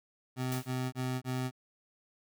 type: tone bursts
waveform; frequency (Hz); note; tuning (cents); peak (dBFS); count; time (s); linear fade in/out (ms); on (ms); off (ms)
25% pulse; 128.1; C3; -36; -28; 4; 0.36-1.512; 50; 270; 24
type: noise with exponential decay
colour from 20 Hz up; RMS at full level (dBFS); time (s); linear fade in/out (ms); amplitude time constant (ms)
white; -39; 0.52-0.82; 1; 65
effects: none